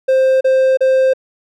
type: tone bursts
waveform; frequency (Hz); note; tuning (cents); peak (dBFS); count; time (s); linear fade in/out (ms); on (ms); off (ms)
triangle; 525; C5; +6; -7; 3; 0.08-1.136; 10; 330; 33
effects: none